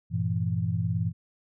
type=chord; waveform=sine; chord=E diminished; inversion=first; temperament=equal with one note detuned; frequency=98 / 116.54 / 165.96 Hz; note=G2 / Bb2 / E3; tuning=0 / 0 / +12 cents; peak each=-29 dBFS; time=0.1-1.13 s; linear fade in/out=50 ms; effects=none